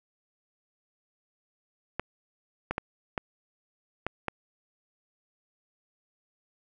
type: clicks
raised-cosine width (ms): 0.5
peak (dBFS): -14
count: 6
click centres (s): 1.996 / 2.71 / 2.781 / 3.178 / 4.066 / 4.283
effects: none